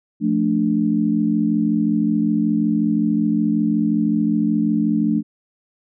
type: chord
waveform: sine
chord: D minor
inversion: first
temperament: equal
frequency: 174.61 / 220 / 293.7 Hz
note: F3 / A3 / D4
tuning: 0 / 0 / 0 cents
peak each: -23 / -18 / -20 dBFS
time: 0.2-5.23 s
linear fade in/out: 50 ms
effects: none